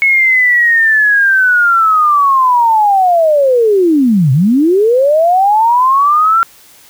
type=linear two-way sweep; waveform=sine; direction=down then up; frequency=2196 to 123.47 to 1373 Hz; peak=-6 dBFS; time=0.02-6.43 s; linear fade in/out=0 ms; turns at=4.32 s; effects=white hiss -42 dBFS RMS until 6.89 s